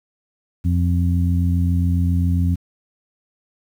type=harmonic tone; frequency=87.31 Hz; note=F2; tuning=in tune; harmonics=1 / 2 / 3; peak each=-16 / -22 / -26 dBFS; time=0.64-2.56 s; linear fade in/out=20 ms; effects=8-bit